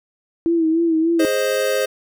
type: tone with vibrato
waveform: sine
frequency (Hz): 327.7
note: E4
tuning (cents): -10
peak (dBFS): -14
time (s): 0.46-1.25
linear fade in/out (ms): 0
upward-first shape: sine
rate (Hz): 3.4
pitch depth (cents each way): 56
type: chord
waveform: square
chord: Ab major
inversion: none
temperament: equal with one note detuned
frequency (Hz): 415.3 / 525.1 / 622.3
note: Ab4 / C5 / Eb5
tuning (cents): 0 / +6 / 0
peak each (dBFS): -24 / -20 / -25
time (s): 1.19-1.86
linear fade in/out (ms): 10
effects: none